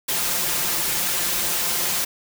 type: noise with comb filter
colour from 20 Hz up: white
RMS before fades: -23 dBFS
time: 0.08-2.05 s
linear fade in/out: 10 ms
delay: 5.7 ms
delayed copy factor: +0.6
effects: none